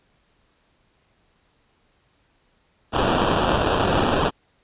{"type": "noise with sample-and-hold", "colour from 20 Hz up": "violet", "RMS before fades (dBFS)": -20, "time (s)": [2.92, 4.31], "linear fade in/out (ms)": 50, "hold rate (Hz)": 2100, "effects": ["pink hiss -64 dBFS RMS until 4.63 s", "resampled to 8000 Hz"]}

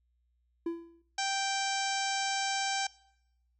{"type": "tone with exponential decay", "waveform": "triangle", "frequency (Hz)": 336.1, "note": "E4", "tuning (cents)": 34, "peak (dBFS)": -26, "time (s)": [0.66, 1.02], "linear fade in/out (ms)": 5, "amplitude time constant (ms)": 78}
{"type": "harmonic tone", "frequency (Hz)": 783, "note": "G5", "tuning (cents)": -2, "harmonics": [1, 2, 3, 4, 5, 6, 7, 8, 9, 10], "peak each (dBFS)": [-33, -37, -40, -41, -42, -43, -39, -41, -46, -45], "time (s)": [1.18, 2.87], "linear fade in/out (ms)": 5}
{"effects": ["noise-tail reverb RT60 0.8 s tail -22 dB re dry", "added 60 Hz sine -70 dBFS peak until 3.59 s"]}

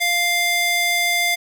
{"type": "tone with high-pass filter", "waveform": "square", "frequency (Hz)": 698.5, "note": "F5", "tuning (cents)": 0, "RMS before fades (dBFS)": -19, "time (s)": [0, 1.36], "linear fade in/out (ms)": 20, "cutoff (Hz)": 1600, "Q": 1.3, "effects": []}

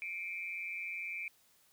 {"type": "tone with amplitude modulation", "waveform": "sine", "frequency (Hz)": 2349, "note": "D7", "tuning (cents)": 0, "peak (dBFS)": -34, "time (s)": [0.02, 1.28], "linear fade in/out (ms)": 0, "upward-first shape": "sine", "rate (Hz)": 180, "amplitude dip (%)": 85, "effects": ["white hiss -68 dBFS RMS until 1.72 s"]}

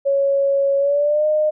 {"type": "tone with pitch glide", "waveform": "sine", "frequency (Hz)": [554.4, 611.6], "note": ["C#5", "D#5"], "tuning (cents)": [0, -30], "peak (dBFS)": -14, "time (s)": [0.05, 1.51], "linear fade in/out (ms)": 20, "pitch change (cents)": 170, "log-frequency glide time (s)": [0.78, 1.26], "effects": []}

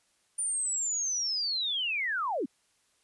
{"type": "linear sweep", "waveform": "sine", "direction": "down", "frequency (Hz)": [9300, 210.1], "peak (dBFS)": -28, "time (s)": [0.38, 2.46], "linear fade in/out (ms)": 10, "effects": ["white hiss -70 dBFS RMS until 3.03 s", "resampled to 24000 Hz"]}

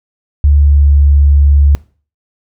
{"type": "tone with pitch glide", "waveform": "sine", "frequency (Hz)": [72.2, 71.37], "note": ["D2", "D2"], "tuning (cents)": [-29, -49], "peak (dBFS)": -4, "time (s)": [0.44, 1.75], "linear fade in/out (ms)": 0, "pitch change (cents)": -20, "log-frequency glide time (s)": [0.58, 0.91], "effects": ["noise-tail reverb RT60 0.4 s tail -22 dB re dry"]}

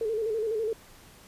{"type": "tone with vibrato", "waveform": "sine", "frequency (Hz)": 440, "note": "A4", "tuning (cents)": 0, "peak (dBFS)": -26, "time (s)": [0.01, 0.73], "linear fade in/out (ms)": 2, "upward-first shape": "square", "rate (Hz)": 12, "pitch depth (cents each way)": 61, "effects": ["pink hiss -53 dBFS RMS until 1.27 s", "resampled to 32000 Hz"]}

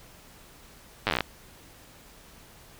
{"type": "slowing click train", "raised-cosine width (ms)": 0.3, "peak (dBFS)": -8, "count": 11, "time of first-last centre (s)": [1.07, 1.207], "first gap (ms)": 9, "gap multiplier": 1.09, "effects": ["pink hiss -52 dBFS RMS until 2.79 s"]}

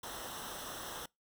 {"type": "noise with comb filter", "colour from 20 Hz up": "pink", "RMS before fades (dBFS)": -44, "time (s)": [0.03, 1.06], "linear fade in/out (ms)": 5, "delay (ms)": 0.43, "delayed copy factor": -0.75, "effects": ["noise-tail reverb RT60 0.2 s tail -25 dB re dry"]}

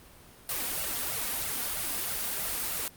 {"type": "noise with flanger", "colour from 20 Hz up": "white", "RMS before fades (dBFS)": -32, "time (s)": [0.49, 2.88], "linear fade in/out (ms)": 2, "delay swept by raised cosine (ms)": [1.4, 4.3], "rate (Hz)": 3.1, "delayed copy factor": 0.85, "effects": ["pink hiss -53 dBFS RMS until 2.96 s", "Opus 32 kbps"]}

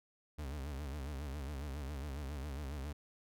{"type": "tone with vibrato", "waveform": "40% pulse", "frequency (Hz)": 70.7, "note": "C#2", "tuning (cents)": 35, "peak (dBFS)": -39, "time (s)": [0.38, 2.93], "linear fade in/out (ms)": 10, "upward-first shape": "sine", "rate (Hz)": 7.3, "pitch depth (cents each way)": 130, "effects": []}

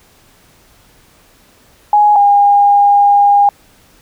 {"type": "tone pair in turn", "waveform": "sine", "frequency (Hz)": [833, 811.2], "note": ["G#5", "G#5"], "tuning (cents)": [5, -41], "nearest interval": "unison", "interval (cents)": 46, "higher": "first", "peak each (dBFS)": -5, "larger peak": "neither", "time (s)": [[1.93, 2.16], [2.16, 3.49]], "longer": "second", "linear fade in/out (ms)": 2, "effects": ["pink hiss -48 dBFS RMS until 4.01 s"]}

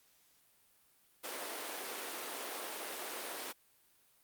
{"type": "high-pass noise", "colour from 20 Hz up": "pink", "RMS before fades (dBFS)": -42, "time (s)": [1.23, 3.53], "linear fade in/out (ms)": 20, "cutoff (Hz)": 350, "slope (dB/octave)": 24, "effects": ["white hiss -69 dBFS RMS until 4.23 s", "Opus 48 kbps"]}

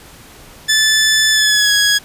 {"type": "tone with pitch glide", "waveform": "15% pulse", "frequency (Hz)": [1746, 1665.2], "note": ["A6", "G#6"], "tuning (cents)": [-14, 4], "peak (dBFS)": -4, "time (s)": [0.68, 1.99], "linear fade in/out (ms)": 20, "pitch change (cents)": -82, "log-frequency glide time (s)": [1.32, 1.72], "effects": ["pink hiss -40 dBFS RMS until 2.04 s", "resampled to 32000 Hz"]}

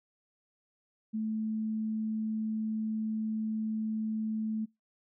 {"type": "tone", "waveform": "sine", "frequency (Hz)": 218.4, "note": "A3", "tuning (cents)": -13, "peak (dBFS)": -30, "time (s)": [1.13, 4.66], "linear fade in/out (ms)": 20, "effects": ["noise-tail reverb RT60 0.2 s tail -26 dB re dry"]}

